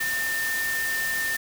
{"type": "tone in noise", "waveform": "sine", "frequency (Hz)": 1800, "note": "A6", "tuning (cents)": 39, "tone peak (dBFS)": -25, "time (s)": [0, 1.37], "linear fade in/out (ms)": 10, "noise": "white", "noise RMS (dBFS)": -32, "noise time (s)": [0, 1.37], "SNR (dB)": 4, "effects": []}